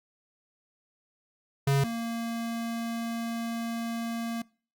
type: tone pair in turn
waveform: square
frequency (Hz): 138.59 / 231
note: C#3 / A#3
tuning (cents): 0 / -16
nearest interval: major sixth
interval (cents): 884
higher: second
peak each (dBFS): -22 / -31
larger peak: first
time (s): 1.67-1.84 / 1.84-4.42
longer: second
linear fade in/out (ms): 5
effects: noise-tail reverb RT60 0.4 s tail -24 dB re dry + Opus 48 kbps